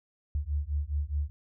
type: beating tone pair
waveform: sine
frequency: 70.8 / 75.6 Hz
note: C#2 / D#2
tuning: +37 / -49 cents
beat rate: 4.8 Hz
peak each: -31 dBFS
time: 0.35-1.3 s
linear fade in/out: 0 ms
effects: none